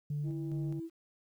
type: tone with tremolo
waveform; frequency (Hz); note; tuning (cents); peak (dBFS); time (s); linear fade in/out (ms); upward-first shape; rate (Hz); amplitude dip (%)
sine; 146.83; D3; 0; -31; 0.1-0.8; 5; square; 2.4; 40
type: tone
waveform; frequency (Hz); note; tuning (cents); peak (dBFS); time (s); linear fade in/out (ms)
sine; 329.6; E4; 0; -37; 0.23-0.9; 50
effects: tanh soft clip ceiling -29 dBFS + 11-bit